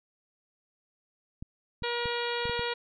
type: clicks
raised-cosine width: 5 ms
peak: -26 dBFS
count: 6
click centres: 1.425 / 1.823 / 2.057 / 2.455 / 2.496 / 2.594 s
type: harmonic tone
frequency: 476.9 Hz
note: A#4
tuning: 39 cents sharp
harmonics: 1 / 2 / 3 / 4 / 5 / 6 / 7 / 8 / 9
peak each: -33 / -36 / -38 / -39 / -40 / -41 / -41 / -42 / -43 dBFS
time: 1.83-2.74 s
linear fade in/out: 10 ms
effects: none